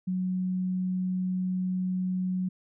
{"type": "tone", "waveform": "sine", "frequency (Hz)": 184.3, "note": "F#3", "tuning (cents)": -7, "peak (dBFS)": -26, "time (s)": [0.07, 2.49], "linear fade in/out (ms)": 10, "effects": []}